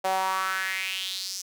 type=tone with high-pass filter sweep; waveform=sawtooth; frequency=189.2 Hz; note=F#3; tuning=39 cents sharp; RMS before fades=-29 dBFS; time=0.04-1.42 s; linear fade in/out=10 ms; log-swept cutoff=650 to 6000 Hz; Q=4.2; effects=none